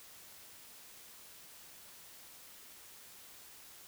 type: silence
effects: white hiss -55 dBFS RMS until 3.87 s